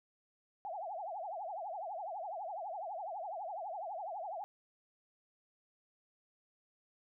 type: tone with vibrato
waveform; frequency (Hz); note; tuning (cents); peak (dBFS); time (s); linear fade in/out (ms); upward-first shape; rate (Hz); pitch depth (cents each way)
sine; 740; F#5; 0; -39; 0.65-4.44; 0; triangle; 12; 290
effects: none